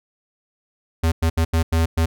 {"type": "tone bursts at uneven times", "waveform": "square", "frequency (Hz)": 82, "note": "E2", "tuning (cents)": -9, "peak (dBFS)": -16, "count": 6, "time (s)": [[1.03, 1.12], [1.22, 1.3], [1.37, 1.45], [1.53, 1.63], [1.72, 1.86], [1.97, 2.06]], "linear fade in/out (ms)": 10, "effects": []}